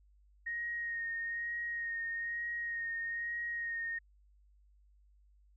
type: tone with vibrato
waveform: sine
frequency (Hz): 1864.7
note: A#6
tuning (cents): 0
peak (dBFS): -35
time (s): 0.46-3.99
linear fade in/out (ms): 10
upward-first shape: sine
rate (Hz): 1.1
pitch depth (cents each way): 20
effects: added 50 Hz sine -62 dBFS peak until 5.56 s